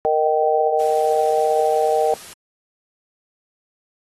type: harmonic tone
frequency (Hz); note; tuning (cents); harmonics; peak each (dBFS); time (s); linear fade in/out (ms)
154.9; D#3; -7; 3 / 4 / 5; -19 / -20 / -19; 0.05-2.14; 0
type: noise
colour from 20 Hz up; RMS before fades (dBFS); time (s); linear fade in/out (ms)
white; -39; 0.79-2.34; 10
effects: AAC 32 kbps